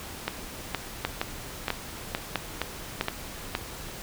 two click trains, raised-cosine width 0.3 ms, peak -10 / -9 dBFS, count 8 / 4, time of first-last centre 0.28-3.551 / 1.05-3.011 s, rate 2.14 / 1.53 Hz, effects pink hiss -40 dBFS RMS until 4.02 s

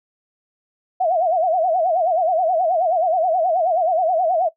sine tone with vibrato, 691 Hz, F5, 19 cents flat, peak -15 dBFS, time 1-4.49 s, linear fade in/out 10 ms, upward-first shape sine, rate 9.4 Hz, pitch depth 160 cents each way, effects noise-tail reverb RT60 0.1 s tail -17 dB re dry

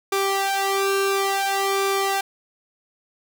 sawtooth tone with flanger, 392 Hz, G4, in tune, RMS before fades -22 dBFS, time 0.12-2.21 s, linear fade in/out 5 ms, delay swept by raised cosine 0.84 to 1.82 ms, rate 0.58 Hz, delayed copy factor +0.95, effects none

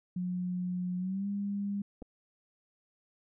sine tone with pitch glide, 180.3 to 201.2 Hz, F#3 to G3, -45 to +45 cents, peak -31 dBFS, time 0.16-1.82 s, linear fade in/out 5 ms, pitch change +190 cents, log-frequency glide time 0.98-1.27 s
clicks, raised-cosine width 2 ms, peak -33 dBFS, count 2, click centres 2.02 / 2.024 s
effects none

